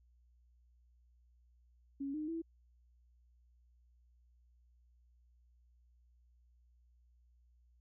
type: tone with pitch steps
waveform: sine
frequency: 277.2 / 306.1 / 329.2 Hz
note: C#4 / D#4 / E4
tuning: 0 / -28 / -2 cents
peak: -37 dBFS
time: 2-2.42 s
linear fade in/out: 10 ms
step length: 140 ms
effects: added 60 Hz sine -65 dBFS peak until 7.8 s